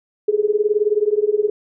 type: tone with tremolo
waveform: sine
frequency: 419.5 Hz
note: G#4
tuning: 17 cents sharp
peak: -10 dBFS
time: 0.28-1.5 s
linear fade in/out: 5 ms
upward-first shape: triangle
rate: 19 Hz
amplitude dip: 100%
effects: none